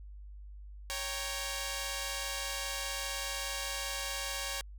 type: chord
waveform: 5% pulse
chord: G diminished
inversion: second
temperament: equal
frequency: 554.4 / 784 / 932.3 Hz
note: Db5 / G5 / Bb5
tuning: 0 / 0 / 0 cents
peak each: -26 / -29 / -30 dBFS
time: 0.9-4.61 s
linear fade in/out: 0 ms
effects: added 50 Hz sine -45 dBFS peak until 4.78 s